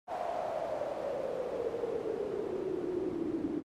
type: noise with band-pass filter sweep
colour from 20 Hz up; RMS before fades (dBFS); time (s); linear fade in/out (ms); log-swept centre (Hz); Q
pink; -35; 0.07-3.63; 50; 720 to 300; 8
effects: MP3 64 kbps